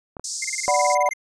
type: clicks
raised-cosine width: 1 ms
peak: -22 dBFS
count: 2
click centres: 0.168 / 0.196 s
type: band-pass noise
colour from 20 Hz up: pink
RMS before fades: -30 dBFS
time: 0.24-0.95 s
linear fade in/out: 5 ms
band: 5000 to 8600 Hz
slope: 48 dB/octave
type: tone bursts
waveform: square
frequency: 2100 Hz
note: C7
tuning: 6 cents sharp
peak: -25 dBFS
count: 14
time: 0.42-1.135 s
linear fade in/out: 5 ms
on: 26 ms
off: 27 ms
type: chord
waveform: sine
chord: B minor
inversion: first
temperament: equal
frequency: 587.3 / 740 / 987.8 Hz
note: D5 / F#5 / B5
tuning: 0 / 0 / 0 cents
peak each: -21 dBFS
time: 0.68-1.09 s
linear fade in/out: 0 ms
effects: resampled to 22050 Hz